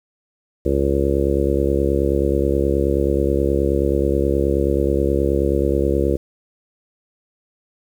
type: harmonic tone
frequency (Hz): 69.4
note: C#2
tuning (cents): +3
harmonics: 1 / 2 / 3 / 4 / 5 / 6 / 7 / 8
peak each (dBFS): -21 / -27 / -27 / -26 / -21 / -24 / -23 / -27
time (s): 0.65-6.17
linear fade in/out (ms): 10
effects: 8-bit